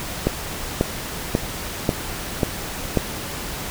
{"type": "click train", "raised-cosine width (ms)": 2, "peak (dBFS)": -3, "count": 6, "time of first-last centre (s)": [0.27, 2.973], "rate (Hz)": 1.85, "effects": ["pink hiss -30 dBFS RMS until 3.7 s"]}